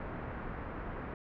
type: low-pass noise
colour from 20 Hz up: pink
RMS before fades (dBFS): -41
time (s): 0-1.14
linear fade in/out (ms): 2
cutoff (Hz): 1800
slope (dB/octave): 24
effects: none